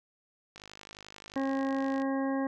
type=click train; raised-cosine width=0.2 ms; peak=-29 dBFS; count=76; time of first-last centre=0.56-2.019 s; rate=51.4 Hz
type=harmonic tone; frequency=270.4 Hz; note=C#4; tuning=43 cents flat; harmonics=1 / 2 / 3 / 4 / 6 / 7; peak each=-29 / -35 / -39 / -41 / -45 / -46 dBFS; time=1.36-2.47 s; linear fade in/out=2 ms
effects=none